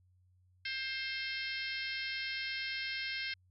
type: harmonic tone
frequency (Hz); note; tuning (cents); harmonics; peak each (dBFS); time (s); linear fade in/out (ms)
529; C5; +19; 3 / 4 / 5 / 6 / 7 / 8 / 9 / 10; -43 / -40 / -45 / -45 / -49 / -45 / -50 / -47; 0.65-3.34; 5
effects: added 91 Hz sine -65 dBFS peak until 3.5 s